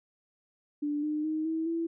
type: tone with pitch steps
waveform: sine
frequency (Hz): 293.7 / 302.8 / 312.2 / 322 / 332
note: D4 / D#4 / D#4 / E4 / E4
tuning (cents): 0 / -47 / +6 / -41 / +12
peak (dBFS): -28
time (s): 0.82-1.87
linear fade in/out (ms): 10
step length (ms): 210
effects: none